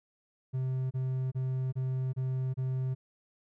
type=tone bursts; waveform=triangle; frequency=130 Hz; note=C3; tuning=11 cents flat; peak=-27 dBFS; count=6; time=0.53-2.95 s; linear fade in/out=20 ms; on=380 ms; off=28 ms; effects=none